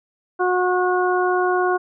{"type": "harmonic tone", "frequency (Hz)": 363.6, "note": "F#4", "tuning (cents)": -30, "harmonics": [1, 2, 3, 4], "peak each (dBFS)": [-19, -22, -24, -25], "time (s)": [0.39, 1.78], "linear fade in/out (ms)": 20, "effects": []}